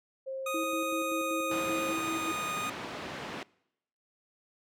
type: tone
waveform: sine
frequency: 532 Hz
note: C5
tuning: 29 cents sharp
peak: -34 dBFS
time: 0.26-1.93 s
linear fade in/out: 20 ms
type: tone with pitch glide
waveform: 25% pulse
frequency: 1244.5 to 1234.5 Hz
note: D#6 to D#6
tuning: 0 to -14 cents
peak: -29 dBFS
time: 0.46-2.7 s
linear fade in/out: 5 ms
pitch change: -14 cents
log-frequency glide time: 0.87-2.26 s
type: tone with tremolo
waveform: sine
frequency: 325.2 Hz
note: E4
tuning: 23 cents flat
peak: -32 dBFS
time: 0.54-2.32 s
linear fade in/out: 5 ms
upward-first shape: square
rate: 5.2 Hz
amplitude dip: 45%
type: band-pass noise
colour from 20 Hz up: pink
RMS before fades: -40 dBFS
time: 1.51-3.43 s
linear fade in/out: 2 ms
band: 190 to 3300 Hz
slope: 12 dB/octave
effects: noise-tail reverb RT60 0.8 s tail -24 dB re dry